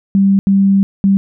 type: tone bursts at uneven times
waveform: sine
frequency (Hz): 196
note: G3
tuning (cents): 0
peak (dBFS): -7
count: 3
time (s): 0.15-0.39 / 0.47-0.83 / 1.04-1.17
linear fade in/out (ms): 0
effects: none